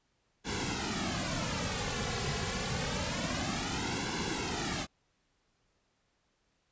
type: noise with flanger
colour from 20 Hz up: pink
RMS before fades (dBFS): -34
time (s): 0.44-4.87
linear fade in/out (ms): 50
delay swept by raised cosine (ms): 1.6 to 3.3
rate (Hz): 0.27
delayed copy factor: -0.8
effects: pink hiss -75 dBFS RMS until 6.71 s + resampled to 16000 Hz